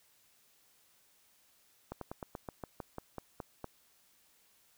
slowing click train, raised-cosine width 1 ms, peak -26 dBFS, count 12, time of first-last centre 1.92-3.643 s, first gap 93 ms, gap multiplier 1.1, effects white hiss -68 dBFS RMS until 4.77 s

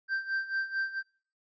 triangle tone with tremolo, 1568 Hz, G6, in tune, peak -25 dBFS, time 0.08-1.03 s, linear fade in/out 50 ms, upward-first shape sine, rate 4.5 Hz, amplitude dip 80%, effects noise-tail reverb RT60 0.4 s tail -23 dB re dry + resampled to 16000 Hz

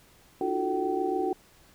sine tone cluster, 301.3 / 342.3 / 368.8 / 438 / 767 Hz, D4 / F4 / F#4 / A4 / G5, +44 / -35 / -6 / -8 / -38 cents, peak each -34 / -34 / -29 / -34 / -31 dBFS, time 0.41-1.33 s, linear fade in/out 2 ms, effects pink hiss -58 dBFS RMS until 1.74 s

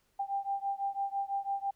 sine beating tone pair, 790 / 796 Hz, G5 / G5, +13 / +26 cents, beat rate 6 Hz, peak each -34 / -35 dBFS, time 0.19-1.71 s, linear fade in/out 10 ms, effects pink hiss -73 dBFS RMS until 1.75 s

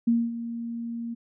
sine tone with ADSR envelope, 233.1 Hz, A#3, in tune, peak -17 dBFS, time 0.07-1.15 s, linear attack 9 ms, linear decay 230 ms, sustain -13 dB, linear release 19 ms, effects none

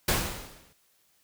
pink noise with exponential decay, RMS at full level -22 dBFS, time 0.08-0.73 s, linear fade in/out 5 ms, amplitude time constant 140 ms, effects white hiss -67 dBFS RMS until 1.23 s

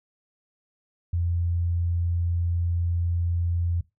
sine tone, 86 Hz, F2, 26 cents flat, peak -22 dBFS, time 1.13-3.81 s, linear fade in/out 5 ms, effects noise-tail reverb RT60 0.2 s tail -20 dB re dry

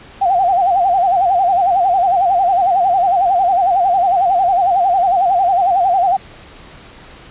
sine tone with vibrato, 740 Hz, F#5, in tune, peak -10 dBFS, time 0.21-6.17 s, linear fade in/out 10 ms, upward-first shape sine, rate 11 Hz, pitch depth 130 cents each way, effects pink hiss -39 dBFS RMS until 7.3 s + resampled to 8000 Hz

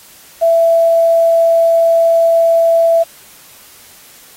sine tone with quantisation, 665 Hz, E5, 15 cents sharp, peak -7 dBFS, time 0.41-3.04 s, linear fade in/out 20 ms, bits 6, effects white hiss -41 dBFS RMS until 4.36 s + AAC 48 kbps

